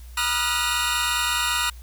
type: tone cluster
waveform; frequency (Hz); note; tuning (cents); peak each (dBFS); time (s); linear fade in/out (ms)
20% pulse; 964 / 1232 / 1376 / 1465 / 3721; B5 / D#6 / F6 / F#6 / A#7; -42 / -17 / -26 / -18 / -4; -23; 0.17-1.7; 5
effects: added 60 Hz sine -38 dBFS peak until 1.82 s + white hiss -53 dBFS RMS until 1.82 s